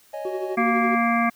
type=chord; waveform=triangle; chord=C# suspended second; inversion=none; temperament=equal; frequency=554.4 / 622.3 / 830.6 Hz; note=C#5 / D#5 / G#5; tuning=0 / 0 / 0 cents; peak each=-32 / -30 / -34 dBFS; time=0.13-0.56 s; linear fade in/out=10 ms
type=tone with tremolo; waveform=triangle; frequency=374.4 Hz; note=F#4; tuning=20 cents sharp; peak=-22 dBFS; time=0.25-0.95 s; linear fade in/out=2 ms; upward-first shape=triangle; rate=12 Hz; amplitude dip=75%
type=harmonic tone; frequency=233.1 Hz; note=A#3; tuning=in tune; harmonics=1 / 3 / 5 / 7 / 9 / 10; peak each=-22 / -24 / -24 / -30 / -27 / -32 dBFS; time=0.57-1.3 s; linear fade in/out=10 ms
effects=white hiss -56 dBFS RMS until 1.35 s